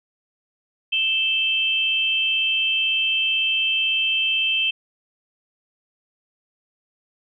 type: tone pair together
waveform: sine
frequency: 2637 / 3131 Hz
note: E7 / G7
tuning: 0 / -3 cents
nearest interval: minor third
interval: 297 cents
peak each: -21 dBFS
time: 0.92-4.71 s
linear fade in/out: 10 ms
effects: none